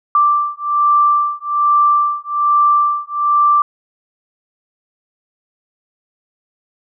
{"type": "beating tone pair", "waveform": "sine", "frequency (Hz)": [1174.7, 1175.9], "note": ["D6", "D6"], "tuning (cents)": [0, 2], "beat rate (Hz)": 1.2, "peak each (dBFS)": -14, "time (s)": [0.15, 3.62], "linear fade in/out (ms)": 2, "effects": []}